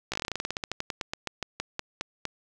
slowing click train, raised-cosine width 0.2 ms, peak -13 dBFS, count 26, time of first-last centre 0.12-2.253 s, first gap 16 ms, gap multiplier 1.12, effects none

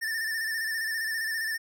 square tone with vibrato, 1786 Hz, A6, 25 cents sharp, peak -29 dBFS, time 0.01-1.58 s, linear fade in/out 20 ms, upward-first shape square, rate 15 Hz, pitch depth 36 cents each way, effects none

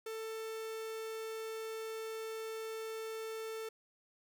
45% pulse tone, 444 Hz, A4, 16 cents sharp, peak -40 dBFS, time 0.06-3.69 s, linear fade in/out 5 ms, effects none

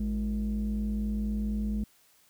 sine tone pair together, 55.32 / 210 Hz, A1 / G#3, +10 / +19 cents, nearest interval octave + major seventh, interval 2309 cents, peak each -29 / -28 dBFS, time 0-1.84 s, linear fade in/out 5 ms, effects tanh soft clip ceiling -24 dBFS + white hiss -63 dBFS RMS until 2.29 s

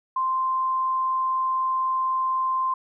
sine tone, 1044 Hz, C6, 4 cents flat, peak -21 dBFS, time 0.16-2.74 s, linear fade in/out 5 ms, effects none

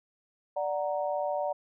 sine chord, D augmented, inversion none, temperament equal, 587.3 / 740 / 932.3 Hz, D5 / F#5 / A#5, 0 / 0 / 0 cents, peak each -30 / -33 / -36 dBFS, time 0.56-1.53 s, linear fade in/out 10 ms, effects none

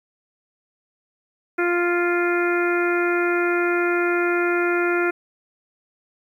harmonic tone, 349.2 Hz, F4, in tune, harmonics 1 / 2 / 3 / 4 / 5 / 6 / 7, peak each -20 / -29 / -35 / -24 / -31 / -31 / -31 dBFS, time 1.58-5.11 s, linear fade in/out 10 ms, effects 9-bit

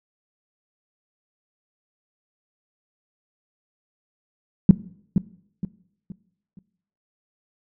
sine tone with echo, 186.8 Hz, F#3, 17 cents sharp, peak -4 dBFS, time 4.69-4.71 s, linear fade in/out 2 ms, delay 470 ms, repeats 4, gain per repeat -9 dB, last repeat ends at 6.59 s, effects noise-tail reverb RT60 0.7 s tail -20 dB re dry

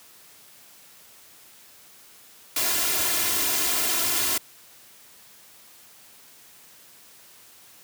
white noise with comb filter, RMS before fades -24 dBFS, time 2.56-4.38 s, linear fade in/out 5 ms, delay 2.9 ms, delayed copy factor +0.75, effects white hiss -51 dBFS RMS until 7.83 s + high-pass 80 Hz 12 dB/octave

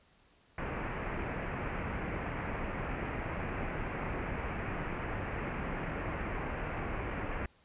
pink low-pass noise, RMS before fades -37 dBFS, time 0.58-7.46 s, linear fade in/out 2 ms, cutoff 2500 Hz, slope 48 dB/octave, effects pink hiss -66 dBFS RMS until 7.64 s + resampled to 8000 Hz

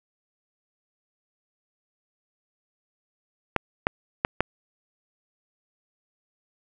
clicks, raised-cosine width 0.5 ms, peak -5 dBFS, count 4, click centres 3.563 / 3.869 / 4.249 / 4.406 s, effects none

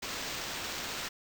white noise with sample-and-hold, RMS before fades -38 dBFS, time 0.02-1.09 s, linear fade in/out 10 ms, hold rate 11025 Hz, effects none

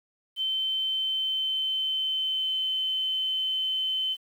sine tone with pitch glide, 3085 to 3064 Hz, G7 to G7, -28 to -40 cents, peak -25 dBFS, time 0.36-4.17 s, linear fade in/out 50 ms, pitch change -12 cents, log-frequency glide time 0.84-2.72 s, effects 9-bit

